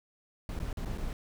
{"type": "noise with dropouts", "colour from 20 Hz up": "brown", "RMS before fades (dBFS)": -35, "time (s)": [0.49, 1.13], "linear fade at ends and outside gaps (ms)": 1, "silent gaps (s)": [[0.591, 0.6], [0.729, 0.771], [0.85, 0.857], [0.976, 0.981]], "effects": []}